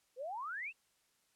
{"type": "exponential sweep", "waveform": "sine", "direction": "up", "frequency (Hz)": [474.3, 2800], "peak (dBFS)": -39, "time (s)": [0.16, 0.73], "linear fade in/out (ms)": 50, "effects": ["white hiss -75 dBFS RMS until 1.35 s", "low-pass 11000 Hz 12 dB/octave"]}